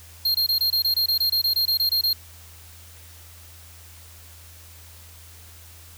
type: tone bursts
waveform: square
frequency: 4214 Hz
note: C8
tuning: 12 cents sharp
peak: -19 dBFS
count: 16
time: 0.25-2.131 s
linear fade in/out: 5 ms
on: 96 ms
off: 23 ms
effects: added 83 Hz sine -46 dBFS peak until 5.97 s + white hiss -48 dBFS RMS until 5.97 s